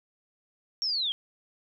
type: linear sweep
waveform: sine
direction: down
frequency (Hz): 5588 to 3136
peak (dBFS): -26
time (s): 0.82-1.12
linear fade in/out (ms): 0
effects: none

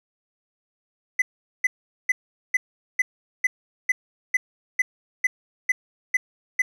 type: tone bursts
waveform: triangle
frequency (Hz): 2011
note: B6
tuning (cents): +31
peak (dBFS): -14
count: 13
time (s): 1.19-6.62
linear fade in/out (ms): 5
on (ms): 30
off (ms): 420
effects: none

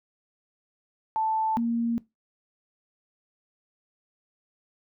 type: tone pair in turn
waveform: sine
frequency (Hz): 880 / 233.1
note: A5 / A#3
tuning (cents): 0 / 0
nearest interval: octave + major seventh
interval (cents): 2300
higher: first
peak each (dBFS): -23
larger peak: neither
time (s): 1.16-1.57 / 1.57-1.98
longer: neither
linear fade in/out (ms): 0
effects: noise-tail reverb RT60 0.2 s tail -20 dB re dry

